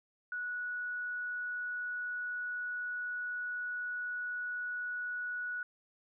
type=tone; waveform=sine; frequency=1468 Hz; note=F#6; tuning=14 cents flat; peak=-35 dBFS; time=0.32-5.63 s; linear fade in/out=2 ms; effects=none